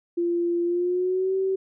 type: tone with pitch glide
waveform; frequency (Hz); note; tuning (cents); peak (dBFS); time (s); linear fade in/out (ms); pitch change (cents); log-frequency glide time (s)
sine; 344.6 to 382.4; F4 to G4; -23 to -43; -21; 0.17-1.56; 10; +180; 0.64-1.35
effects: none